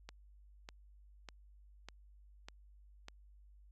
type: click train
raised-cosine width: 0.2 ms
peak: -30 dBFS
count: 6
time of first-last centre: 0.09-3.084 s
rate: 1.67 Hz
effects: added 50 Hz sine -58 dBFS peak until 3.71 s